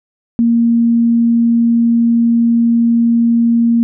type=tone; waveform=sine; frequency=233.1 Hz; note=A#3; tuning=in tune; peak=-8 dBFS; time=0.39-3.83 s; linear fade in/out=0 ms; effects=none